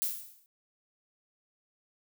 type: noise with exponential decay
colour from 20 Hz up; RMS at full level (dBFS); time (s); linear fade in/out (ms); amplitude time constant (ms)
violet; -28; 0.02-0.46; 0; 95
effects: none